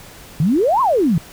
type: exponential two-way sweep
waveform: sine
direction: up then down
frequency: 139.6 to 1108.7 to 147.9 Hz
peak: -12 dBFS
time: 0.4-1.18 s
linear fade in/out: 2 ms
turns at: 0.81 s
effects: pink hiss -40 dBFS RMS until 1.32 s